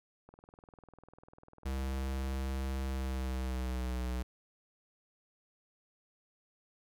click train, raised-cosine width 1 ms, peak -40 dBFS, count 42, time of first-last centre 0.29-2.33 s, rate 20.1 Hz
square tone with pitch glide, 66.4 to 62.31 Hz, C2 to B1, +26 to +16 cents, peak -34 dBFS, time 1.65-4.23 s, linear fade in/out 10 ms, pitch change -110 cents, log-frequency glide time 2.85-4.02 s
effects none

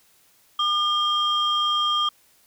sine tone pair together, 1209 / 3209 Hz, D6 / G7, +50 / +40 cents, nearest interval octave + perfect fourth, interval 1690 cents, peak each -21 dBFS, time 0.59-2.09 s, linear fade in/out 5 ms, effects tanh soft clip ceiling -14 dBFS + white hiss -59 dBFS RMS until 2.46 s

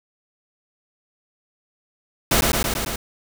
pink noise with echo, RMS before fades -17 dBFS, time 2.31-2.41 s, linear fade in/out 5 ms, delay 110 ms, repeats 5, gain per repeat -2 dB, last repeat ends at 2.96 s, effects none

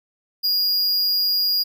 square tone, 4855 Hz, D#8, 43 cents flat, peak -18 dBFS, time 0.43-1.64 s, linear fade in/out 20 ms, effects none

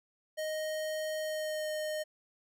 square tone with pitch glide, 622.3 to 615.2 Hz, D#5 to D#5, 0 to -20 cents, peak -34 dBFS, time 0.37-2.04 s, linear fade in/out 20 ms, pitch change -20 cents, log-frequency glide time 1.21-1.69 s, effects none

